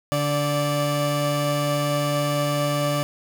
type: tone pair together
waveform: 30% pulse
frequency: 145 / 584.4 Hz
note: D3 / D5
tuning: -22 / -9 cents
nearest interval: 2 octaves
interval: 2413 cents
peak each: -21 dBFS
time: 0.12-3.03 s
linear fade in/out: 0 ms
effects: none